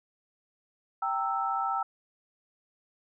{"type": "chord", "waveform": "sine", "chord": "E diminished", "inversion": "first", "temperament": "equal with one note detuned", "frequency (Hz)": [784, 918.4, 1318.5], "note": ["G5", "Bb5", "E6"], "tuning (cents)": [0, -26, 0], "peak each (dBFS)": [-31, -34, -30], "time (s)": [1.02, 1.83], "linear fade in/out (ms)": 5, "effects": []}